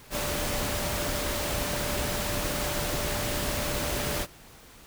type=tone in noise; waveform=sine; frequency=587.3 Hz; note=D5; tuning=in tune; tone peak=-36 dBFS; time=0.1-4.27 s; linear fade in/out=50 ms; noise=pink; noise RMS=-30 dBFS; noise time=0.1-4.27 s; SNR=-9 dB; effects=pink hiss -51 dBFS RMS until 4.86 s